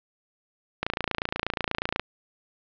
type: click train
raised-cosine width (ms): 0.3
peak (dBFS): -9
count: 34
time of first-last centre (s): 0.83-1.996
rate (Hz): 28.3
effects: low-pass 4000 Hz 12 dB/octave